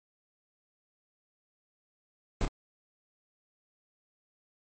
brown noise with echo, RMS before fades -27 dBFS, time 2.41-2.45 s, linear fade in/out 0 ms, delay 29 ms, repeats 1, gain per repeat -7 dB, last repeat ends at 2.479 s, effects MP3 32 kbps

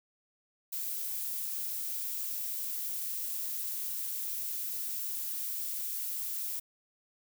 violet noise, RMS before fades -36 dBFS, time 0.72-6.6 s, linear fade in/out 10 ms, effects none

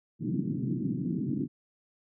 pink band-pass noise, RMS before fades -31 dBFS, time 0.19-1.48 s, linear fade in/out 50 ms, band 130 to 320 Hz, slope 48 dB/octave, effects none

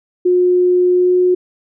sine tone with pitch glide, 360 to 362.5 Hz, F#4 to F#4, -47 to -35 cents, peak -9 dBFS, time 0.25-1.35 s, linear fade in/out 10 ms, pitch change +12 cents, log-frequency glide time 0.94-1.15 s, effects none

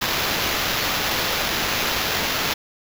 white noise with sample-and-hold, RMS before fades -23 dBFS, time 0.01-2.54 s, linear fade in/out 10 ms, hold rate 8820 Hz, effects none

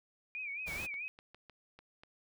sine tone with vibrato, 2376 Hz, D7, 20 cents sharp, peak -38 dBFS, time 0.35-1.08 s, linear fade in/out 0 ms, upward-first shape sine, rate 4.6 Hz, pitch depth 120 cents each way
pink noise, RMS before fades -45 dBFS, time 0.66-0.87 s, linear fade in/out 20 ms
clicks, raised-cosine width 0.3 ms, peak -38 dBFS, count 7, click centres 0.802 / 0.941 / 1.189 / 1.346 / 1.497 / 1.79 / 2.035 s
effects none

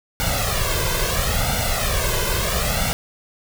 pink noise with flanger, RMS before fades -21 dBFS, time 0.2-2.93 s, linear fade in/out 0 ms, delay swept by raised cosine 1.4 to 1.96 ms, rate 0.74 Hz, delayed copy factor +0.9, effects none

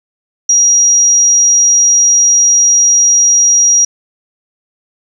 sine tone, 5730 Hz, F8, 44 cents sharp, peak -5 dBFS, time 0.49-3.85 s, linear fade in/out 5 ms, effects 7-bit

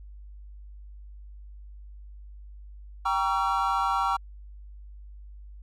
triangle chord, G diminished seventh, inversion none, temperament just, 784 / 940.8 / 1128.9 / 1354.7 Hz, G5 / Bb5 / Db6 / Fb6, 0 / +16 / +31 / +47 cents, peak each -27 dBFS, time 3.05-4.17 s, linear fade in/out 10 ms, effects added 50 Hz sine -42 dBFS peak until 5.62 s

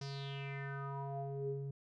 square tone with low-pass filter sweep, 138.59 Hz, C#3, in tune, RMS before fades -42 dBFS, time 0.01-1.71 s, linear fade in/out 5 ms, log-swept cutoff 5400 to 280 Hz, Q 5.7, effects none

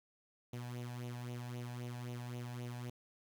sawtooth tone with flanger, 122 Hz, B2, 21 cents flat, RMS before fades -44 dBFS, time 0.53-2.9 s, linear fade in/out 5 ms, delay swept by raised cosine 0.3 to 1.24 ms, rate 3.8 Hz, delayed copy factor +0.65, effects 11-bit

